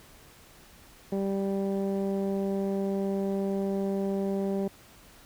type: tone with low-pass filter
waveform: 15% pulse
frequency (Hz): 196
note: G3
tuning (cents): 0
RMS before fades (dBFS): -29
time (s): 1.12-4.68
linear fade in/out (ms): 5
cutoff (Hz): 470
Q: 0.8
effects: pink hiss -54 dBFS RMS until 5.25 s